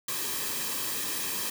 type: noise with comb filter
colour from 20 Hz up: white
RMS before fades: -32 dBFS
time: 0.08-1.5 s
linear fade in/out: 5 ms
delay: 1.4 ms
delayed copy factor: -0.6
effects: none